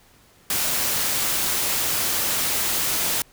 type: noise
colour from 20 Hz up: white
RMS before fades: -23 dBFS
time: 0.5-3.22 s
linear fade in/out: 2 ms
effects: pink hiss -55 dBFS RMS until 3.32 s